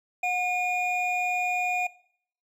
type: tone pair together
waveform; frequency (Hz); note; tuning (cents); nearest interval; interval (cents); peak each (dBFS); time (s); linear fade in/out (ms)
triangle; 724.5 / 2437; F#5 / D#7; -37 / -37; octave + major sixth; 2100; -25; 0.23-1.87; 5
effects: noise-tail reverb RT60 0.6 s tail -19 dB re dry